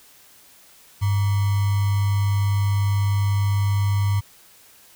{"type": "tone with sample-and-hold", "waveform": "sine", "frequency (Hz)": 100, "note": "G2", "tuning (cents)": 35, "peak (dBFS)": -17, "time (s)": [1.01, 4.21], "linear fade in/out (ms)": 20, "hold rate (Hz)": 1050, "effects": ["white hiss -51 dBFS RMS until 4.95 s"]}